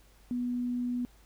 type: tone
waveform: sine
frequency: 245.2 Hz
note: B3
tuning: 12 cents flat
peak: -29 dBFS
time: 0.31-1.05 s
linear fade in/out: 0 ms
effects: added 50 Hz sine -58 dBFS peak until 1.25 s + pink hiss -63 dBFS RMS until 1.25 s